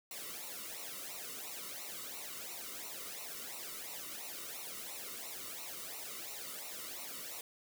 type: noise with flanger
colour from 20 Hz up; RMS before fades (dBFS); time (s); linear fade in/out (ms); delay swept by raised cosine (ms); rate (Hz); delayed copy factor
white; -45; 0.11-7.41; 2; 0.6 to 1.24; 2.9; -0.8
effects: none